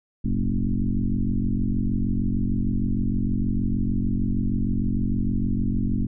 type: tone with frequency modulation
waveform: sine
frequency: 110.1 Hz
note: A2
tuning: 2 cents sharp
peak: -20 dBFS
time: 0.24-6.07 s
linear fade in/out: 10 ms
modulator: 46.5 Hz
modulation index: 3.4
effects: none